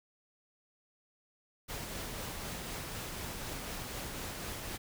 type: noise with tremolo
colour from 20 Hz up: pink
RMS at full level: -40 dBFS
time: 1.68-4.78 s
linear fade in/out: 20 ms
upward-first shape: triangle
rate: 4 Hz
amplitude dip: 25%
effects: none